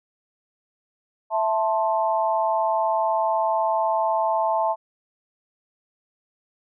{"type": "chord", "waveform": "sine", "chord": "A minor", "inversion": "second", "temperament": "just", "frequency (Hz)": [660, 880, 1056], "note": ["E5", "A5", "C6"], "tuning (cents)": [2, 0, 16], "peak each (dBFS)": [-23, -22, -28], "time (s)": [1.3, 4.76], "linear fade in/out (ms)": 50, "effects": []}